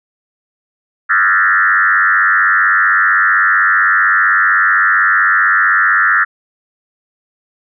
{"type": "tone with frequency modulation", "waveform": "sine", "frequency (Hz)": 1568, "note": "G6", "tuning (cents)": 0, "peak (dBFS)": -8, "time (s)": [1.09, 6.25], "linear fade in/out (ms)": 20, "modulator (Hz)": 95.7, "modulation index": 3.1, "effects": []}